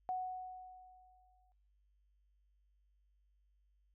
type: tone with exponential decay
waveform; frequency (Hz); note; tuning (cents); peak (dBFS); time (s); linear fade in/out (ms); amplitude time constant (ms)
sine; 740; F#5; 0; -34; 0.09-1.52; 0; 310
effects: noise-tail reverb RT60 1.0 s tail -25 dB re dry + added 50 Hz sine -70 dBFS peak until 3.94 s